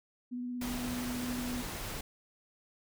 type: tone with vibrato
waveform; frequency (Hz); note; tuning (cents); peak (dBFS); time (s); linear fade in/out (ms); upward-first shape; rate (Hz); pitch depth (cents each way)
sine; 246.4; B3; -4; -35; 0.31-1.63; 20; square; 17; 13
type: noise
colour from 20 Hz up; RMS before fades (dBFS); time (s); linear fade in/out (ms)
pink; -40; 0.61-2.01; 5
effects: none